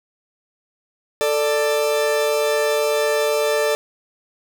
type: tone pair together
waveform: 40% pulse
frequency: 442 / 590 Hz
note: A4 / D5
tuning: +8 / +8 cents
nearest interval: perfect fourth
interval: 500 cents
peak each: -19 dBFS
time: 1.21-3.75 s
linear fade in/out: 0 ms
effects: none